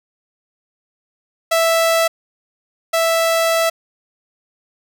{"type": "tone pair in turn", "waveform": "sawtooth", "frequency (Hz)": [659.3, 659.3], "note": ["E5", "E5"], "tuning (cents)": [0, 0], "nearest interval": "unison", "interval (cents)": 0, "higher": "neither", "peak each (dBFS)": [-9, -10], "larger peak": "first", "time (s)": [[1.51, 2.08], [2.93, 3.7]], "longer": "second", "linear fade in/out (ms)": 10, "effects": []}